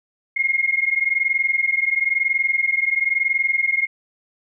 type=tone pair together; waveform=sine; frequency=2134 / 2155 Hz; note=C7 / C#7; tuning=+34 / -49 cents; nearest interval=unison; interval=17 cents; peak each=-20 dBFS; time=0.36-3.87 s; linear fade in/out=10 ms; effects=none